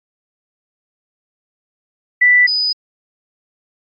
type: tone pair in turn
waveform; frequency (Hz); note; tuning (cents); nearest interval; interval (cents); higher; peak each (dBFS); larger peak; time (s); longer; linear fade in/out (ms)
sine; 1975.5 / 4978; B6 / D#8; 0 / 0; octave + major third; 1600; second; -7 / -14; first; 2.21-2.47 / 2.47-2.73; neither; 10
effects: AAC 64 kbps